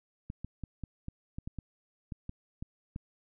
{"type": "clicks", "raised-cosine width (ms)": 5, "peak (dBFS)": -26, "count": 12, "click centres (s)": [0.301, 0.446, 0.637, 0.837, 1.084, 1.385, 1.475, 1.587, 2.122, 2.294, 2.625, 2.961], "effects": []}